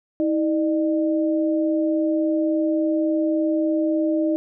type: tone pair together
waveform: sine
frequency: 319.8 / 603.7 Hz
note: D#4 / D5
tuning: +48 / +48 cents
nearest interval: major seventh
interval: 1100 cents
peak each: -19 / -24 dBFS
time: 0.2-4.36 s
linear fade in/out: 0 ms
effects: none